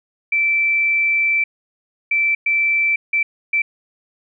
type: tone bursts at uneven times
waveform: sine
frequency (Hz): 2331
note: D7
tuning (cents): -14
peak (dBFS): -14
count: 5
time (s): 0.32-1.44 / 2.11-2.35 / 2.46-2.96 / 3.13-3.23 / 3.53-3.62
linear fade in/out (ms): 5
effects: none